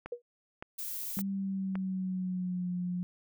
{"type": "click train", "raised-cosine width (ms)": 0.5, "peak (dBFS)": -25, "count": 4, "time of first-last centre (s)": [0.06, 1.755], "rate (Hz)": 1.77}
{"type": "tone with exponential decay", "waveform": "sine", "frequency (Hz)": 481.1, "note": "B4", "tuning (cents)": -45, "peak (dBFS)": -30, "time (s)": [0.12, 0.22], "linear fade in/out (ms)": 5, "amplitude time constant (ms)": 20}
{"type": "noise", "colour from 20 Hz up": "violet", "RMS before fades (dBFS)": -38, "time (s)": [0.78, 1.22], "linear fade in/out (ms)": 10}
{"type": "tone with pitch glide", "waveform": "sine", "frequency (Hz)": [196, 178.7], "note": ["G3", "F3"], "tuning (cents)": [0, 40], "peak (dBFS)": -31, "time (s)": [1.17, 3.03], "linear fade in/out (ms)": 0, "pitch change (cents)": -160, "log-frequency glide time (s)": [1.3, 2.7]}
{"effects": []}